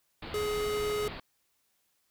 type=low-pass noise; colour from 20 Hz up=pink; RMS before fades=-41 dBFS; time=0.22-1.2 s; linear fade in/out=5 ms; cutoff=4600 Hz; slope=96 dB/octave
type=tone; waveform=square; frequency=419.8 Hz; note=G#4; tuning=19 cents sharp; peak=-30 dBFS; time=0.34-1.08 s; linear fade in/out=2 ms
effects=white hiss -74 dBFS RMS until 2.1 s